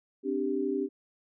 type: chord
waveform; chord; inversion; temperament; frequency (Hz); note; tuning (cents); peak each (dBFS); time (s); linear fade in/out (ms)
sine; C suspended second; none; equal; 261.6 / 293.7 / 392; C4 / D4 / G4; 0 / 0 / 0; -33 / -32 / -30; 0.23-0.89; 50
effects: none